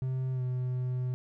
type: tone with pitch glide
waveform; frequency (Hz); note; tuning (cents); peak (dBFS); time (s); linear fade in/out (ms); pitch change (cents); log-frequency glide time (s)
triangle; 130 to 126.37; C3 to B2; -11 to +40; -27; 0.02-1.14; 0; -49; 0.32-0.42
effects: none

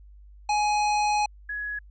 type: tone pair in turn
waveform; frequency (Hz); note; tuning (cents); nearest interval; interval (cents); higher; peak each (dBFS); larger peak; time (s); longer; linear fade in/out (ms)
square / sine; 837 / 1678.8; G#5 / G#6; +13 / +18; octave; 1205; second; -22 / -29; first; 0.49-1.26 / 1.49-1.79; first; 5
effects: added 50 Hz sine -46 dBFS peak until 1.9 s + resampled to 16000 Hz

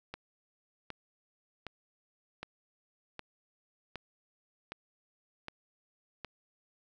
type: click train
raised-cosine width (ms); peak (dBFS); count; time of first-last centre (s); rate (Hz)
0.3; -24; 9; 0.14-6.247; 1.31
effects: none

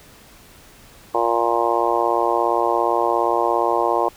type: harmonic tone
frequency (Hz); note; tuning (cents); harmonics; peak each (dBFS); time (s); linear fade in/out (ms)
117.3; A#2; +11; 3 / 4 / 5 / 6 / 7 / 8 / 9; -24 / -24 / -24 / -24 / -24 / -24 / -24; 1.14-4.09; 10
effects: pink hiss -47 dBFS RMS until 4.16 s

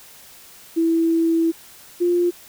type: tone pair in turn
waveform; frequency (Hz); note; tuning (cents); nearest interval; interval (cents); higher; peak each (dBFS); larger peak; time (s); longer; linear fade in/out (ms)
sine; 329.6 / 350.2; E4 / F4; 0 / +5; minor second; 105; second; -15; neither; 0.76-1.52 / 2-2.31; first; 20
effects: white hiss -45 dBFS RMS until 2.48 s

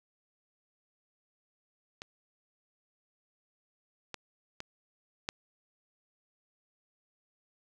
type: clicks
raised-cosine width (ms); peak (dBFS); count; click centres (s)
0.2; -24 / -21 / -22 / -15; 4; 2.019 / 4.143 / 4.604 / 5.289
effects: none

